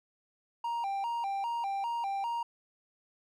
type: tone with vibrato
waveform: triangle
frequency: 860 Hz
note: A5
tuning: 40 cents flat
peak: -29 dBFS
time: 0.64-2.43 s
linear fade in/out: 5 ms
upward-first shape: square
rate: 2.5 Hz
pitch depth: 150 cents each way
effects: none